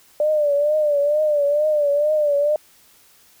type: tone with vibrato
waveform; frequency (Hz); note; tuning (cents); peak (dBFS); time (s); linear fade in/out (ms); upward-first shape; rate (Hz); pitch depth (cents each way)
sine; 592; D5; +14; -15; 0.2-2.56; 2; triangle; 2.2; 83
effects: white hiss -53 dBFS RMS until 3.4 s